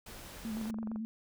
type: noise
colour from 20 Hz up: pink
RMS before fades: -48 dBFS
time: 0.06-0.71 s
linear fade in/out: 5 ms
type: tone with vibrato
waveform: sine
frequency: 220 Hz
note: A3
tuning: in tune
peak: -35 dBFS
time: 0.45-1.05 s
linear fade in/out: 0 ms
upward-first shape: square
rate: 9 Hz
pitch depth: 40 cents each way
type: click train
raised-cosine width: 1 ms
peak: -32 dBFS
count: 10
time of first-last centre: 0.57-0.96 s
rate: 23.1 Hz
effects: none